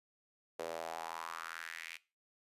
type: tone with high-pass filter sweep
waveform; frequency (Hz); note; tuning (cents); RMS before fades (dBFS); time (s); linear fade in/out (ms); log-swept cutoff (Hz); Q
sawtooth; 82.41; E2; 0; -44; 0.59-1.97; 5; 490 to 2400; 3.7
effects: noise-tail reverb RT60 0.3 s tail -19 dB re dry + resampled to 32000 Hz